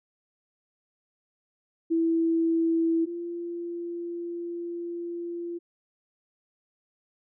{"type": "tone pair in turn", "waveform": "sine", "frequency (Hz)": [329.6, 343.5], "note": ["E4", "F4"], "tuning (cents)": [0, -29], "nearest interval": "minor second", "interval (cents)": 71, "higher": "second", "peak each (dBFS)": [-21, -31], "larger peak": "first", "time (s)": [[1.9, 3.06], [3.06, 5.59]], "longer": "second", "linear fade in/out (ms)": 20, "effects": []}